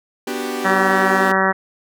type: chord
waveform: sawtooth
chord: G major seventh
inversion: first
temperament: equal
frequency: 246.9 / 293.7 / 370 / 392 Hz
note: B3 / D4 / F#4 / G4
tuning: 0 / 0 / 0 / 0 cents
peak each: -23 / -26 / -26 / -22 dBFS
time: 0.27-1.32 s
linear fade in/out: 5 ms
type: harmonic tone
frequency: 191 Hz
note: G3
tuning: 45 cents flat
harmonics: 1 / 2 / 3 / 4 / 5 / 6 / 7 / 8 / 9 / 10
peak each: -23 / -23 / -23 / -23 / -23 / -23 / -23 / -23 / -23 / -23 dBFS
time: 0.64-1.53 s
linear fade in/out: 20 ms
effects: none